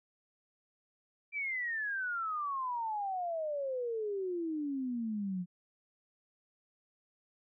sine exponential sweep, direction down, 2362 to 174.61 Hz, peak -33 dBFS, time 1.32-5.46 s, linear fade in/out 50 ms, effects none

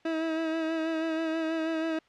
30% pulse tone with vibrato, 322.3 Hz, E4, 39 cents flat, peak -25 dBFS, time 0.05-1.99 s, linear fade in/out 5 ms, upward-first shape sine, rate 6.2 Hz, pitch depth 30 cents each way, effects white hiss -63 dBFS RMS until 2.08 s + low-pass 3000 Hz 12 dB/octave

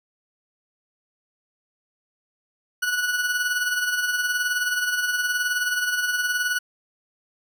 40% pulse tone with tremolo, 1472 Hz, F#6, 9 cents flat, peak -19 dBFS, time 2.82-6.59 s, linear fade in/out 10 ms, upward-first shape sine, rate 19 Hz, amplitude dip 50%, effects none

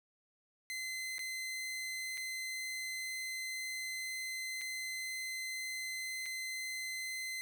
sawtooth tone with dropouts, 2057 Hz, C7, 30 cents flat, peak -35 dBFS, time 0.7-7.41 s, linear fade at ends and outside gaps 0 ms, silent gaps 1.182-1.192 / 2.173-2.177 / 4.612-4.616 / 6.258-6.262 s, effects none

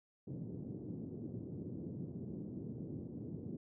pink band-pass noise, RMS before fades -45 dBFS, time 0.27-3.57 s, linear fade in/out 5 ms, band 110 to 360 Hz, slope 24 dB/octave, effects none

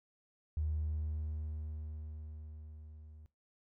triangle tone with level ramp, 77 Hz, D#2, 17 cents flat, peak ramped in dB -28 to -50 dBFS, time 0.57-3.26 s, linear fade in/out 0 ms, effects noise-tail reverb RT60 0.2 s tail -19 dB re dry + tanh soft clip ceiling -29 dBFS

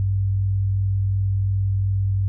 sine tone pair together, 54.78 / 97.6 Hz, A1 / G2, -7 / -7 cents, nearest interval minor seventh, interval 1000 cents, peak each -30 / -18 dBFS, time 0-2.28 s, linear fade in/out 0 ms, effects none

